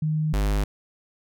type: tone pair in turn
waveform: sine / square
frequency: 154.8 / 50.8 Hz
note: D#3 / G#1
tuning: -9 / -38 cents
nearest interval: octave + perfect fifth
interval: 1929 cents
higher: first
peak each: -21 dBFS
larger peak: neither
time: 0.02-0.33 / 0.33-0.64 s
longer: neither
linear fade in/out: 5 ms
effects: none